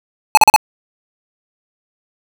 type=tone bursts; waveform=square; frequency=859 Hz; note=A5; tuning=42 cents flat; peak=-3 dBFS; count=4; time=0.35-0.562 s; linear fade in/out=0 ms; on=23 ms; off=40 ms; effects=none